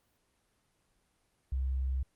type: tone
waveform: sine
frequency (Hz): 65.6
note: C2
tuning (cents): +5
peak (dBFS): -29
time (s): 1.52-2.03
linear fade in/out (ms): 5
effects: pink hiss -74 dBFS RMS until 2.15 s + Opus 24 kbps